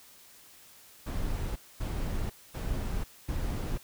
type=noise bursts; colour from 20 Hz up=brown; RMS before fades=-32 dBFS; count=4; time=1.06-3.78 s; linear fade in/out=10 ms; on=500 ms; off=240 ms; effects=white hiss -55 dBFS RMS until 3.83 s